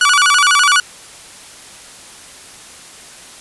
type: tone with vibrato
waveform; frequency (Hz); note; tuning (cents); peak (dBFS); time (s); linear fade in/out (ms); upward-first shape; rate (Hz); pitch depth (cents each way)
sawtooth; 1298; E6; -27; -5; 0.01-0.8; 2; square; 12; 210
effects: white hiss -37 dBFS RMS until 3.4 s + resampled to 24000 Hz